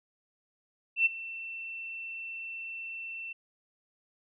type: tone with ADSR envelope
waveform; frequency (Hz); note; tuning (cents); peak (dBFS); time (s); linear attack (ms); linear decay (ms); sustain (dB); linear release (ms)
sine; 2688; E7; +33; -19; 0.96-3.33; 97; 19; -18; 8
effects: none